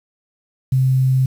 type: tone with quantisation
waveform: sine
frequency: 130.81 Hz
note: C3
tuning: in tune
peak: -12 dBFS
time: 0.72-1.26 s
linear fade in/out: 5 ms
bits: 7
effects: none